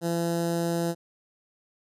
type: tone with notch filter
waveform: 15% pulse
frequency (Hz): 169.2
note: E3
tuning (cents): +45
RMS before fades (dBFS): -27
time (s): 0.01-0.95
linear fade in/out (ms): 50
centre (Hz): 2300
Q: 0.68
effects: resampled to 32000 Hz